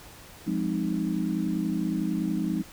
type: chord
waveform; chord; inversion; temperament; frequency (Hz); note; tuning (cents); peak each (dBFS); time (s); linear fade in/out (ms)
sine; F minor seventh; none; equal with one note detuned; 176.95 / 207.7 / 261.6 / 311.1; F3 / Ab3 / C4 / Eb4; +23 / 0 / 0 / 0; -30 / -30 / -33 / -30; 0.46-2.63; 20
effects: pink hiss -48 dBFS RMS until 2.72 s